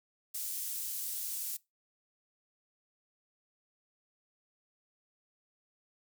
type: high-pass noise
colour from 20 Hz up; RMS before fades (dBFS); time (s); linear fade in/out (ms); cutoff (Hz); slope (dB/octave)
pink; -38; 0.34-1.57; 10; 9300; 12
effects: noise-tail reverb RT60 0.2 s tail -21 dB re dry